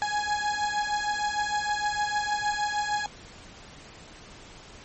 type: beating tone pair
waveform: 30% pulse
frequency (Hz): 830.6 / 837.1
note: G#5 / G#5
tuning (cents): 0 / +13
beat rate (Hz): 6.5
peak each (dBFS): -26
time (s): 0.02-3.06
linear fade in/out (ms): 0
effects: pink hiss -47 dBFS RMS until 4.84 s + MP3 32 kbps